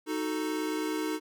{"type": "chord", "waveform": "square", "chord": "D# diminished", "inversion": "none", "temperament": "equal", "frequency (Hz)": [311.1, 370, 440], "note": ["D#4", "F#4", "A4"], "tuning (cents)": [0, 0, 0], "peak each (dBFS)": [-32, -38, -37], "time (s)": [0.06, 1.2], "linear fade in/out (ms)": 50, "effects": []}